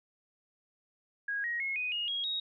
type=tone with pitch steps; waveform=sine; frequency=1644 / 1888.5 / 2169 / 2492 / 2862 / 3288 / 3777 Hz; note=G#6 / A#6 / C#7 / D#7 / F7 / G#7 / A#7; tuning=-18 / +22 / -38 / +2 / +42 / -18 / +22 cents; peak=-31 dBFS; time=1.28-2.4 s; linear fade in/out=5 ms; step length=160 ms; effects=none